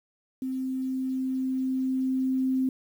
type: tone with level ramp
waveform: sine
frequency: 261 Hz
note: C4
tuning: 4 cents flat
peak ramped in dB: -28 to -22 dBFS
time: 0.42-2.69 s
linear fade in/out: 2 ms
effects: 9-bit